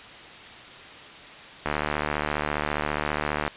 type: click train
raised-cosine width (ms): 0.5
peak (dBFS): -10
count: 137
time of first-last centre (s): 1.66-3.478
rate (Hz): 74.8
effects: white hiss -43 dBFS RMS until 3.56 s + resampled to 8000 Hz